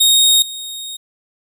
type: tone with level steps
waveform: sawtooth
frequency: 3729 Hz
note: A#7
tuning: in tune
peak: -6 / -23 dBFS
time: 0-0.97 s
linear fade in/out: 10 ms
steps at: 0.42 s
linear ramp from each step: 2 ms
effects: none